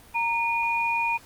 sine tone pair together, 927.8 / 2447 Hz, A#5 / D#7, -8 / -29 cents, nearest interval octave + perfect fourth, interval 1679 cents, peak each -25 dBFS, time 0.14-1.18 s, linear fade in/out 20 ms, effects pink hiss -51 dBFS RMS until 1.25 s + Opus 32 kbps

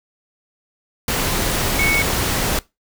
sine tone in noise, 2217 Hz, C#7, in tune, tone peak -16 dBFS, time 1.79-2.02 s, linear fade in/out 2 ms, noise pink, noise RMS -20 dBFS, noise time 1.08-2.59 s, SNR +1 dB, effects noise-tail reverb RT60 0.2 s tail -20 dB re dry

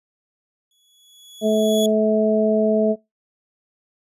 sawtooth tone with exponential growth, 3383 Hz, G#7, 31 cents sharp, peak -20 dBFS, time 0.71-1.86 s, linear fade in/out 2 ms, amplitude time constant 250 ms
harmonic tone, 216.2 Hz, A3, 30 cents flat, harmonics 1 / 2 / 3, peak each -19 / -20 / -19 dBFS, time 1.41-2.96 s, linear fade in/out 50 ms
effects noise-tail reverb RT60 0.2 s tail -24 dB re dry + resampled to 32000 Hz

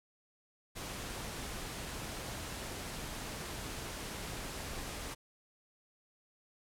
pink noise, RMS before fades -42 dBFS, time 0.75-5.15 s, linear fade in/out 20 ms, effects low-pass 12000 Hz 12 dB/octave

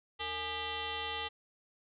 sine tone with frequency modulation, 1975.5 Hz, B6, in tune, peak -35 dBFS, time 0.19-1.29 s, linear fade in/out 20 ms, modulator 380 Hz, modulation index 4.1, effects none

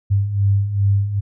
sine beating tone pair, 98 / 100.5 Hz, G2 / G2, 0 / +44 cents, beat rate 2.5 Hz, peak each -21 / -15 dBFS, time 0.1-1.21 s, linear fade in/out 20 ms, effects none

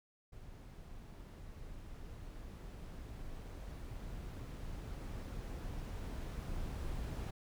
brown noise with level ramp, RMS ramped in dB -52 to -40 dBFS, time 0.32-7.31 s, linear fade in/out 10 ms, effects none

